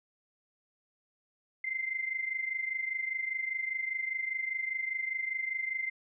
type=tone pair together; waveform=sine; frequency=2078 / 2103 Hz; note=C7 / C7; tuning=-12 / +8 cents; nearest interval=unison; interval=20 cents; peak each=-33 / -37 dBFS; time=1.64-5.9 s; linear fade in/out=5 ms; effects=none